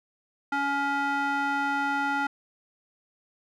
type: tone with band-pass filter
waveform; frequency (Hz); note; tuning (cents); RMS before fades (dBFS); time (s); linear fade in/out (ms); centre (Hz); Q
square; 280.8; C#4; +22; -27; 0.52-2.27; 5; 1200; 2.5
effects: none